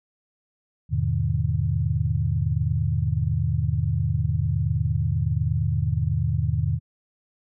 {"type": "chord", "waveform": "sine", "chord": "E major seventh", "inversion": "none", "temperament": "equal with one note detuned", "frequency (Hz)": [82.41, 103.83, 123.47, 152.01], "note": ["E2", "G#2", "B2", "D#3"], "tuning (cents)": [0, 0, 0, -40], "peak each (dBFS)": -26, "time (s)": [0.89, 6.8], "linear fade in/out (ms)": 50, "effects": []}